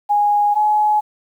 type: tone pair in turn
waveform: sine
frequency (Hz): 826 / 845.3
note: G#5 / G#5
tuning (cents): -10 / +30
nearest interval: unison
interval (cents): 40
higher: second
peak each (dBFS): -12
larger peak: neither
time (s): 0.09-0.55 / 0.55-1.01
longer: neither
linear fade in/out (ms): 20
effects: 8-bit